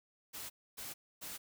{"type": "noise bursts", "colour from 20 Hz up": "white", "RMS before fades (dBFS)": -45, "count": 3, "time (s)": [0.33, 1.38], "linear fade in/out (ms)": 20, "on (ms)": 170, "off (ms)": 270, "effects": []}